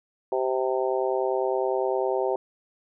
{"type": "harmonic tone", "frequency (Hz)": 129.9, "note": "C3", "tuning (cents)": -12, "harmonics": [3, 4, 5, 6, 7], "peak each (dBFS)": [-26, -28, -30, -32, -33], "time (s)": [0.32, 2.36], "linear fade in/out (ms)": 2, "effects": []}